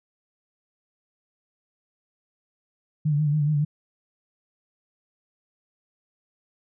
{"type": "tone with vibrato", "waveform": "sine", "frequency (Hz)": 149.1, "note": "D3", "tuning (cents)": 27, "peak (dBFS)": -19, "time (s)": [3.05, 3.65], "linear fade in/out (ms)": 10, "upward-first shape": "sine", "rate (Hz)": 7.1, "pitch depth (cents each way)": 57, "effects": []}